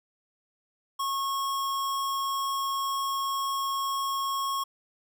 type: tone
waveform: square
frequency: 1093 Hz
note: C#6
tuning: 25 cents flat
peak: -28 dBFS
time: 0.99-4.64 s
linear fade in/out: 10 ms
effects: none